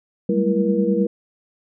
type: tone cluster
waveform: sine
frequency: 192 / 201.7 / 223.6 / 334.5 / 476.8 Hz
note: G3 / G3 / A3 / E4 / A#4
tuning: -36 / +50 / +28 / +25 / +39 cents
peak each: -22 / -21 / -27 / -24 / -21 dBFS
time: 0.29-1.07 s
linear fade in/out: 5 ms
effects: none